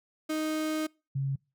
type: tone pair in turn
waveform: 35% pulse / sine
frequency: 311.3 / 136.68 Hz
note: D#4 / C#3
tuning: +1 / -24 cents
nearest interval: octave + major second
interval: 1425 cents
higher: first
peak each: -27 dBFS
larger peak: neither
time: 0.29-0.87 / 1.15-1.36 s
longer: first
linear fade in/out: 10 ms
effects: noise-tail reverb RT60 0.3 s tail -26 dB re dry